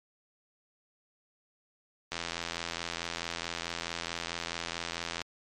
click train, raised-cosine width 0.2 ms, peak -16 dBFS, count 263, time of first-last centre 2.12-5.217 s, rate 84.6 Hz, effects MP3 64 kbps

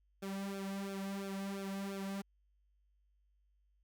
sawtooth tone with flanger, 196 Hz, G3, in tune, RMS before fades -41 dBFS, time 0.22-2.22 s, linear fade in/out 10 ms, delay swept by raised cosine 0.99 to 2.99 ms, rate 2.9 Hz, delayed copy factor -0.8, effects added 50 Hz sine -70 dBFS peak until 3.83 s

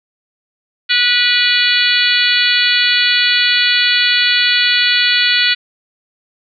harmonic tone with a mistuned harmonic, 488.4 Hz, B4, 19 cents flat, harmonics 3 / 4 / 5 / 6 / 7 / 8 / 9, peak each -18 / -18 / -18 / -18 / -18 / -18 / -18 dBFS, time 0.89-5.55 s, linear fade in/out 20 ms, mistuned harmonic 8, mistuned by +17 cents, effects none

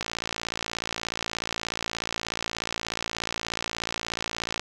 click train, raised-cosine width 0.2 ms, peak -11 dBFS, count 261, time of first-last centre 0.01-4.596 s, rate 56.7 Hz, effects none

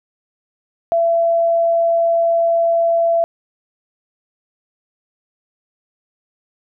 sine tone, 672 Hz, E5, 33 cents sharp, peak -12 dBFS, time 0.92-3.24 s, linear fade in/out 0 ms, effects none

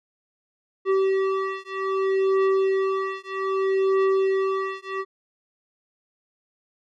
square beating tone pair, 384.9 / 385.53 Hz, G4 / G4, -32 / -29 cents, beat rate 0.63 Hz, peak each -24 dBFS, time 0.85-5.05 s, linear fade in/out 50 ms, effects low-pass 2000 Hz 12 dB/octave

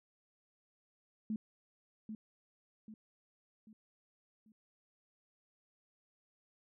sine tone with echo, 217.1 Hz, A3, 23 cents flat, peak -34 dBFS, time 1.3-1.36 s, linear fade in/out 2 ms, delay 790 ms, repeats 4, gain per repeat -7 dB, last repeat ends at 4.52 s, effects none

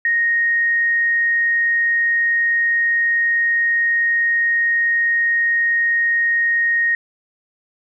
sine tone, 1864.7 Hz, A#6, in tune, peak -14 dBFS, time 0.05-6.95 s, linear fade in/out 2 ms, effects none

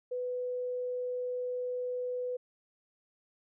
sine tone, 497.4 Hz, B4, 12 cents sharp, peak -32 dBFS, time 0.11-2.37 s, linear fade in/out 10 ms, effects none

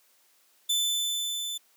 sawtooth tone with level ramp, 3520 Hz, A7, in tune, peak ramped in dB -20 to -29 dBFS, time 0.69-1.58 s, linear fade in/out 10 ms, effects white hiss -64 dBFS RMS until 1.76 s + high-pass 300 Hz 12 dB/octave

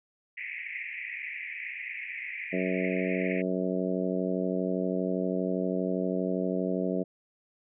pink band-pass noise, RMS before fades -38 dBFS, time 0.37-3.42 s, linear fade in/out 5 ms, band 1900 to 2500 Hz, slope 96 dB/octave
harmonic tone, 92.5 Hz, F#2, in tune, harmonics 2 / 3 / 4 / 5 / 6 / 7, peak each -31 / -33 / -34 / -35 / -36 / -36 dBFS, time 2.52-7.04 s, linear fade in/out 20 ms
effects none

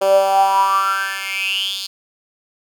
10% pulse tone with high-pass filter sweep, 194.2 Hz, G3, 16 cents flat, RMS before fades -17 dBFS, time 0.01-1.87 s, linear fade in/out 10 ms, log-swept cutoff 500 to 4100 Hz, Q 9.7, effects none

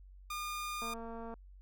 sawtooth tone, 1213 Hz, D#6, 44 cents flat, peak -34 dBFS, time 0.3-0.94 s, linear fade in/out 5 ms
click train, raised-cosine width 1 ms, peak -33 dBFS, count 120, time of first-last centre 0.82-1.34 s, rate 229 Hz
effects added 47 Hz sine -52 dBFS peak until 1.61 s

